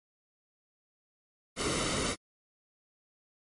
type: noise with comb filter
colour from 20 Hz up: pink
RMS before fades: -31 dBFS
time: 1.56-2.16 s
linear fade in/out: 50 ms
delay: 1.2 ms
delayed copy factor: -0.6
effects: MP3 48 kbps